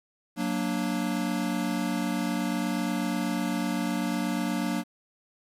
square chord, Gb augmented, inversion none, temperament equal, 185 / 233.1 / 293.7 Hz, Gb3 / Bb3 / D4, 0 / 0 / 0 cents, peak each -32 / -31 / -32 dBFS, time 0.36-4.84 s, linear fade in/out 50 ms, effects resampled to 32000 Hz + 10-bit

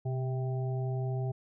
harmonic tone with a mistuned harmonic, 130.81 Hz, C3, in tune, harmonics 1 / 3 / 5 / 6, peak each -30 / -40 / -44 / -46 dBFS, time 0.05-1.32 s, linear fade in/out 10 ms, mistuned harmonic 1, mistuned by -46 cents, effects none

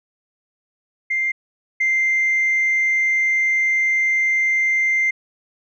sine tone pair in turn, 2098 / 2090 Hz, C7 / C7, +4 / -2 cents, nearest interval unison, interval 6 cents, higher first, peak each -17 / -14 dBFS, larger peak second, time 1.1-1.32 / 1.8-5.11 s, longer second, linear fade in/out 10 ms, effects tanh soft clip ceiling -12 dBFS

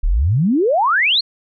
sine exponential sweep, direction up, 32.1 to 4435 Hz, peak -12 dBFS, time 0.03-1.21 s, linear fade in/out 10 ms, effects none

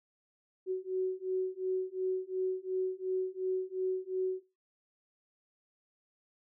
sine beating tone pair, 372 / 374.8 Hz, F#4 / F#4, +9 / +22 cents, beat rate 2.8 Hz, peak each -34 / -34 dBFS, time 0.66-4.43 s, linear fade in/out 50 ms, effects noise-tail reverb RT60 0.3 s tail -23 dB re dry

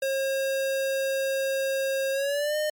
square tone with pitch glide, 539 to 608.5 Hz, C#5 to D#5, -49 to -39 cents, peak -25 dBFS, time 0.02-2.7 s, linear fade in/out 5 ms, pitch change +210 cents, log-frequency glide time 2.12-2.57 s, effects MP3 96 kbps

